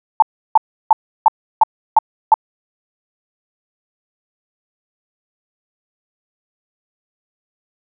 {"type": "tone bursts", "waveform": "sine", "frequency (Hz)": 880, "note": "A5", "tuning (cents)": 0, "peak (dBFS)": -4, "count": 7, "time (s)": [0.2, 2.341], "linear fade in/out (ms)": 2, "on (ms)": 23, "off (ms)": 330, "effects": []}